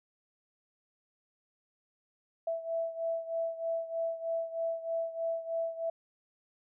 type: beating tone pair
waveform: sine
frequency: 660 / 663.2 Hz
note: E5 / E5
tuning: +2 / +10 cents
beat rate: 3.2 Hz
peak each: -33 / -37 dBFS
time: 2.47-5.9 s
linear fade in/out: 5 ms
effects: none